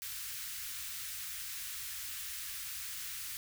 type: band-stop noise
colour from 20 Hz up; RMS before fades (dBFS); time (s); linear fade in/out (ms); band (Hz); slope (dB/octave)
white; -42; 0.02-3.37; 0; 110 to 1400; 24
effects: none